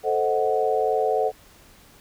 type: chord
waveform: sine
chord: A diminished seventh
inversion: none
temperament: equal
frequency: 440 / 523.3 / 622.3 / 740 Hz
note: A4 / C5 / Eb5 / Gb5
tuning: 0 / 0 / 0 / 0 cents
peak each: -23 / -26 / -28 / -24 dBFS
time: 0.03-1.32 s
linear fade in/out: 50 ms
effects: pink hiss -52 dBFS RMS until 2 s